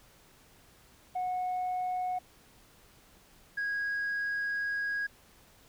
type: tone pair in turn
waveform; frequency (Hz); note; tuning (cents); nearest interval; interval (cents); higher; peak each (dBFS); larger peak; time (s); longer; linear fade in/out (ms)
sine; 732 / 1647.1; F#5 / G#6; -19 / -15; octave + major second; 1404; second; -28; neither; 1.15-2.19 / 3.57-5.07; second; 10
effects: tanh soft clip ceiling -28 dBFS + pink hiss -60 dBFS RMS until 5.68 s